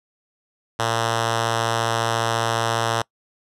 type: tone with notch filter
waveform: 5% pulse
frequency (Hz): 114.6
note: A#2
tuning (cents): -29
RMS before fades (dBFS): -22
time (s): 0.79-3.02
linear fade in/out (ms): 5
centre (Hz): 270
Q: 1
effects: noise-tail reverb RT60 0.1 s tail -25 dB re dry + low-pass 9000 Hz 12 dB/octave